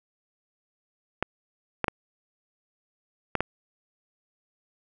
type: clicks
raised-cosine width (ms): 0.5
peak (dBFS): -9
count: 5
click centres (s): 1.226 / 1.843 / 1.882 / 3.353 / 3.406
effects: none